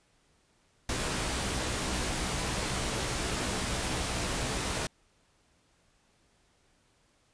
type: noise with comb filter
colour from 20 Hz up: pink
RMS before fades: -32 dBFS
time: 0.89-4.87 s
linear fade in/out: 2 ms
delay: 16 ms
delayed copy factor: +0.5
effects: pink hiss -68 dBFS RMS until 7.33 s + resampled to 22050 Hz